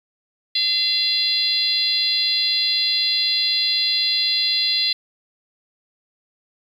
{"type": "harmonic tone", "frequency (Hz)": 684, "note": "F5", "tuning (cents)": -36, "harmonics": [3, 4, 5, 6, 7], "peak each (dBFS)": [-31, -29, -24, -19, -26], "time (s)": [0.55, 4.93], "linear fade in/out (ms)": 5, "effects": ["8-bit"]}